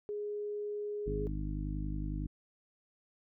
sine tone, 415.3 Hz, G#4, in tune, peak -35 dBFS, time 0.09-1.27 s, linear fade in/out 0 ms
harmonic tone, 50.9 Hz, G#1, 34 cents flat, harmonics 1 / 2 / 3 / 4 / 5 / 6, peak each -36 / -44 / -41 / -47 / -45 / -44 dBFS, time 1.06-2.27 s, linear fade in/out 10 ms
effects none

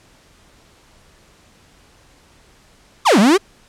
45% pulse exponential two-way sweep, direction down then up, 1318 to 185 to 421.3 Hz, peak -9 dBFS, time 3.05-3.38 s, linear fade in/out 20 ms, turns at 3.19 s, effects pink hiss -51 dBFS RMS until 3.68 s + low-pass 9000 Hz 12 dB/octave

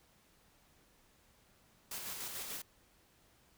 white noise with tremolo, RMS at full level -42 dBFS, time 1.91-2.62 s, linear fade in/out 5 ms, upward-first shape square, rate 6.8 Hz, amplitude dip 30%, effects pink hiss -68 dBFS RMS until 3.57 s

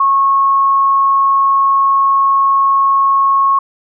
sine tone, 1095 Hz, C#6, 22 cents flat, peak -8 dBFS, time 0-3.59 s, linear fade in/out 5 ms, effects none

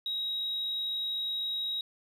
sine tone, 3813 Hz, A#7, 38 cents sharp, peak -29 dBFS, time 0.06-1.81 s, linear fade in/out 2 ms, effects tanh soft clip ceiling -27 dBFS + 11-bit

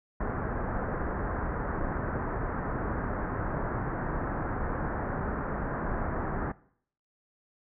pink low-pass noise, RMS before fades -32 dBFS, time 0.2-6.52 s, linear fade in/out 5 ms, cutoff 1700 Hz, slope 48 dB/octave, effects noise-tail reverb RT60 0.6 s tail -20 dB re dry

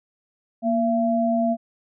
sine tone pair together, 235 / 675.7 Hz, A#3 / E5, +14 / +43 cents, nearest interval octave + tritone, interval 1829 cents, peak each -21 dBFS, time 0.62-1.57 s, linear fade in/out 50 ms, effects none

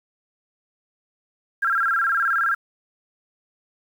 sine tone with vibrato, 1480 Hz, F#6, in tune, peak -18 dBFS, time 1.62-2.55 s, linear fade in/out 10 ms, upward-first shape square, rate 19 Hz, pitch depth 150 cents each way, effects 8-bit

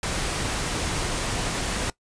pink noise, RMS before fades -27 dBFS, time 0.03-1.9 s, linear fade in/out 2 ms, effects noise-tail reverb RT60 0.1 s tail -20 dB re dry + resampled to 22050 Hz

